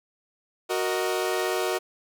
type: chord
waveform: sawtooth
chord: D# minor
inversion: first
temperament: equal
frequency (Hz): 370 / 466.2 / 622.3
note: F#4 / A#4 / D#5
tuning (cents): 0 / 0 / 0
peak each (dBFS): -23 / -26 / -27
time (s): 0.69-1.79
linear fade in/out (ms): 20
effects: none